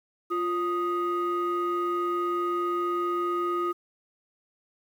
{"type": "tone pair together", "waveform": "sine", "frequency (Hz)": [349.2, 1244.5], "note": ["F4", "D#6"], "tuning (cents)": [0, 0], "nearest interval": "octave + minor seventh", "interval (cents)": 2200, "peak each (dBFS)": -26, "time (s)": [0.3, 3.73], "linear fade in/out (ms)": 20, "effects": ["tanh soft clip ceiling -21 dBFS", "9-bit"]}